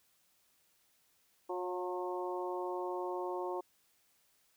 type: harmonic tone with a mistuned harmonic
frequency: 180 Hz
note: F#3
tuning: 47 cents flat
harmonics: 2 / 3 / 4 / 5 / 6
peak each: -38 / -43 / -44 / -42 / -46 dBFS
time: 1.49-3.61 s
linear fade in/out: 10 ms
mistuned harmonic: 3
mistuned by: +25 cents
effects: white hiss -72 dBFS RMS until 4.56 s